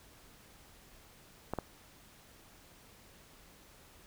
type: clicks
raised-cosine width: 1 ms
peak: -20 dBFS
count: 2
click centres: 1.536 / 1.587 s
effects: pink hiss -59 dBFS RMS until 4.06 s